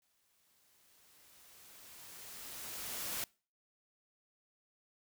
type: noise with exponential growth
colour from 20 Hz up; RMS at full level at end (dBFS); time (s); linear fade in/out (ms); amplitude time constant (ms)
white; -38; 0.02-3.24; 1; 700
effects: noise-tail reverb RT60 0.4 s tail -25 dB re dry